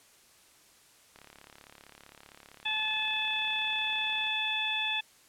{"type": "click train", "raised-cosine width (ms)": 0.3, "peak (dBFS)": -34, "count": 111, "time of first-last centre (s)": [1.16, 4.267], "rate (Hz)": 35.4}
{"type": "harmonic tone", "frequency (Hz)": 865, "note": "A5", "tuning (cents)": -30, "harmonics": [1, 2, 3, 4], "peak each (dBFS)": [-38, -38, -32, -32], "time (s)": [2.65, 5.01], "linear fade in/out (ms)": 10}
{"effects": ["white hiss -60 dBFS RMS until 5.28 s", "low-pass 11000 Hz 12 dB/octave"]}